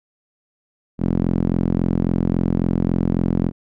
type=tone with band-pass filter; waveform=sawtooth; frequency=43.65 Hz; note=F1; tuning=in tune; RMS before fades=-19 dBFS; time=0.98-3.52 s; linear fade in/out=50 ms; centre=220 Hz; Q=1.7; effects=none